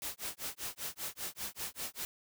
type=noise with tremolo; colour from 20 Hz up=white; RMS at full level=-38 dBFS; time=0.02-2.05 s; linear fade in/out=0 ms; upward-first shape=sine; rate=5.1 Hz; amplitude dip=100%; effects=none